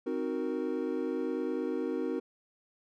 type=chord; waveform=triangle; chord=C half-diminished seventh; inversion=none; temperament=equal; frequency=261.6 / 311.1 / 370 / 466.2 Hz; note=C4 / Eb4 / Gb4 / Bb4; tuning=0 / 0 / 0 / 0 cents; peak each=-34 dBFS; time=0.06-2.2 s; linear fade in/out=10 ms; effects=none